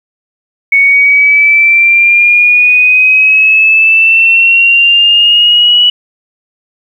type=exponential sweep; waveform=sine; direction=up; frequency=2217 to 2947 Hz; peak=-3 dBFS; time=0.72-5.9 s; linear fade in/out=5 ms; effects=7-bit